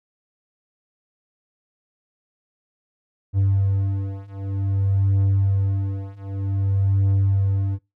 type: beating tone pair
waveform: triangle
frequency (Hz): 97.6 / 98.13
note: G2 / G2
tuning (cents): -7 / +2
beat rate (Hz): 0.53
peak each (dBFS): -20 / -19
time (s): 3.33-7.79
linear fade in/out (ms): 50
effects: noise-tail reverb RT60 0.2 s tail -20 dB re dry